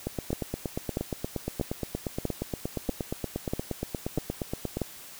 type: two click trains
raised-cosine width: 2 ms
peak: -14 / -16 dBFS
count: 8 / 41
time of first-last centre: 0.33-4.817 / 0.07-4.77 s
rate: 1.56 / 8.51 Hz
effects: white hiss -46 dBFS RMS until 5.19 s